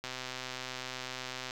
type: click train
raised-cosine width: 0.2 ms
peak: -21 dBFS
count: 189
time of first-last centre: 0.04-1.509 s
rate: 128 Hz
effects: 8-bit